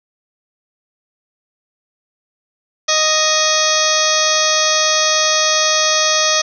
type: harmonic tone with a mistuned harmonic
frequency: 622.3 Hz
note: D#5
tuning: in tune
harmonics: 1 / 2 / 3 / 4 / 5 / 6 / 7 / 8 / 9 / 10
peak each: -20 / -20 / -22 / -24 / -22 / -24 / -23 / -24 / -19 / -20 dBFS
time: 2.88-6.42 s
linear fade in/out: 10 ms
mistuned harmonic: 5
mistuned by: +110 cents
effects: none